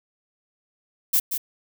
violet noise with echo, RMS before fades -19 dBFS, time 1.13-1.2 s, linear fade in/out 10 ms, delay 180 ms, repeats 1, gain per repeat -7 dB, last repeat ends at 1.38 s, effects none

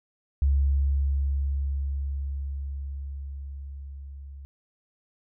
sine tone with level ramp, 69.3 Hz, C#2, in tune, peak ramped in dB -18 to -39 dBFS, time 0.42-4.45 s, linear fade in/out 0 ms, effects none

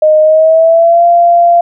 sine tone with pitch glide, 618 to 689.7 Hz, D#5 to F5, -12 to -22 cents, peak -3 dBFS, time 0.02-1.61 s, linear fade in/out 5 ms, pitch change +190 cents, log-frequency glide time 0.21-1.05 s, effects none

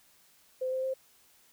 sine tone with pitch steps, 515 / 520.7 / 526.4 Hz, C5 / C5 / C5, -28 / -8 / +10 cents, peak -29 dBFS, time 0.61-0.94 s, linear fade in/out 10 ms, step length 110 ms, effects white hiss -63 dBFS RMS until 1.52 s

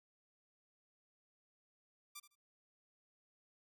5% pulse tone with echo, 1179 Hz, D6, 6 cents sharp, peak -36 dBFS, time 2.15-2.2 s, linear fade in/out 10 ms, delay 78 ms, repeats 2, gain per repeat -14 dB, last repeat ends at 2.356 s, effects none

